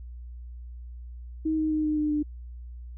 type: tone with pitch steps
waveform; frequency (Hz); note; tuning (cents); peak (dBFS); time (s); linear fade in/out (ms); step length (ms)
sine; 315 / 311.6 / 308.2 / 304.8 / 301.5 / 298.2; D#4 / D#4 / D#4 / D#4 / D4 / D4; +21 / +3 / -16 / -36 / +46 / +27; -23; 1.45-2.23; 10; 130
effects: added 60 Hz sine -38 dBFS peak until 2.97 s